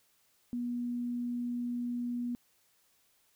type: tone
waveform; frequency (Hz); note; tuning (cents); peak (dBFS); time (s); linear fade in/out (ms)
sine; 242; B3; -35; -32; 0.53-2.35; 0
effects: white hiss -70 dBFS RMS until 3.35 s